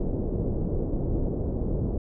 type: low-pass noise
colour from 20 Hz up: pink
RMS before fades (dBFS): -27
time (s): 0-1.98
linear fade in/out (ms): 5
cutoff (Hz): 500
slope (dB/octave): 24
effects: none